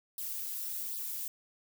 violet noise with flanger, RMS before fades -38 dBFS, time 0.18-1.28 s, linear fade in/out 2 ms, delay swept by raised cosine 0.21 to 6.21 ms, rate 1.3 Hz, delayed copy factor +0.8, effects none

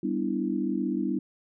sine chord, E minor seventh, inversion first, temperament equal, 196 / 246.9 / 293.7 / 329.6 Hz, G3 / B3 / D4 / E4, 0 / 0 / 0 / 0 cents, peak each -31 dBFS, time 0.03-1.19 s, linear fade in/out 5 ms, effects none

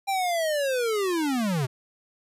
square linear sweep, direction down, 798 to 120 Hz, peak -24 dBFS, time 0.07-1.67 s, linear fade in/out 20 ms, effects resampled to 32000 Hz

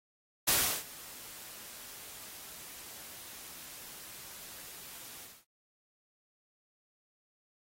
white noise with ADSR envelope, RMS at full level -25 dBFS, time 0.47-5.45 s, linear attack 14 ms, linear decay 350 ms, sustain -23 dB, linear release 250 ms, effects AAC 48 kbps

